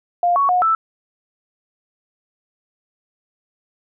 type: tone with pitch steps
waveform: sine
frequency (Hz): 702 / 1116 / 724 / 1321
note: F5 / C#6 / F#5 / E6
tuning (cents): +9 / +11 / -38 / +3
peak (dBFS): -13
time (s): 0.23-0.75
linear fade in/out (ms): 2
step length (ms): 130
effects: none